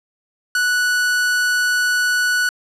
45% pulse tone, 1477 Hz, F#6, 3 cents flat, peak -15 dBFS, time 0.55-2.49 s, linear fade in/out 2 ms, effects low-pass 11000 Hz 12 dB/octave

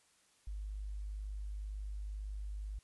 sine tone, 51 Hz, G#1, 31 cents flat, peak -39 dBFS, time 0.47-2.79 s, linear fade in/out 5 ms, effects white hiss -70 dBFS RMS until 2.83 s + resampled to 24000 Hz

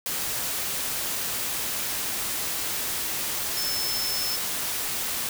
sine tone in noise, 5270 Hz, E8, 1 cent flat, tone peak -28 dBFS, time 3.57-4.36 s, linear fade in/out 2 ms, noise white, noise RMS -29 dBFS, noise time 0.06-5.29 s, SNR -2 dB, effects none

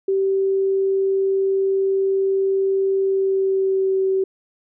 sine tone with pitch glide, 387.5 to 382.4 Hz, G4 to G4, -20 to -43 cents, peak -16 dBFS, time 0.08-4.24 s, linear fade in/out 5 ms, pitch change -23 cents, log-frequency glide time 3.01-4 s, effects none

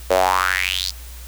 sawtooth tone with high-pass filter sweep, 92.5 Hz, F#2, in tune, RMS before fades -19 dBFS, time 0.1-0.91 s, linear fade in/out 10 ms, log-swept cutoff 510 to 4900 Hz, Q 5.3, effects added 60 Hz sine -34 dBFS peak until 1.27 s + white hiss -42 dBFS RMS until 1.27 s

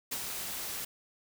white noise with ADSR envelope, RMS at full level -34 dBFS, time 0.11-0.85 s, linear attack 12 ms, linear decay 61 ms, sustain -4 dB, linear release 6 ms, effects none

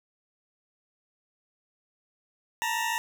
20% pulse tone pair together, 894.8 / 948 Hz, A5 / A#5, +29 / +29 cents, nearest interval minor second, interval 100 cents, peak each -25 dBFS, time 2.62-2.98 s, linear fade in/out 0 ms, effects none

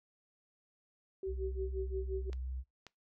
sine tone with tremolo, 382.5 Hz, G4, 42 cents flat, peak -34 dBFS, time 1.23-2.3 s, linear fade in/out 2 ms, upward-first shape sine, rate 5.7 Hz, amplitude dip 95%
sine tone with vibrato, 64 Hz, C2, 38 cents flat, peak -37 dBFS, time 1.26-2.64 s, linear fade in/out 50 ms, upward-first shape triangle, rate 5 Hz, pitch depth 16 cents each way
clicks, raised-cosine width 0.2 ms, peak -32 dBFS, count 2, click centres 2.331 / 2.867 s
effects noise-tail reverb RT60 0.2 s tail -22 dB re dry

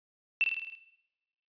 sine tone with echo, 2676 Hz, E7, 25 cents sharp, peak -22 dBFS, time 0.41-0.44 s, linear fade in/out 0 ms, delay 52 ms, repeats 6, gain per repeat -4 dB, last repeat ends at 0.752 s, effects noise-tail reverb RT60 1.0 s tail -17 dB re dry + resampled to 11025 Hz

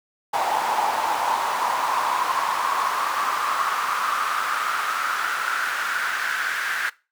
brown noise with high-pass filter sweep, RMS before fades -24 dBFS, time 0.33-6.9 s, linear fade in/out 10 ms, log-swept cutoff 840 to 1600 Hz, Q 5.5, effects noise-tail reverb RT60 0.3 s tail -21 dB re dry

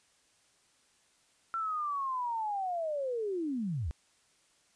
sine linear sweep, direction down, 1359 to 60.1 Hz, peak -31 dBFS, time 1.54-3.91 s, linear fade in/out 0 ms, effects white hiss -68 dBFS RMS until 4.75 s + resampled to 22050 Hz

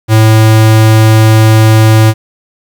square tone, 110 Hz, A2, in tune, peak -3 dBFS, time 0.08-2.14 s, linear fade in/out 50 ms, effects 7-bit

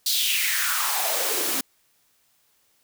white noise with high-pass filter sweep, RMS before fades -24 dBFS, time 0.06-1.61 s, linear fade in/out 5 ms, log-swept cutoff 4300 to 260 Hz, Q 4, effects white hiss -65 dBFS RMS until 2.83 s

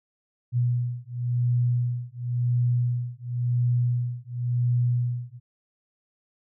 sine beating tone pair, 121.4 / 122.34 Hz, B2 / B2, -29 / -16 cents, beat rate 0.94 Hz, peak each -25 dBFS, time 0.52-5.4 s, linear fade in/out 50 ms, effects none

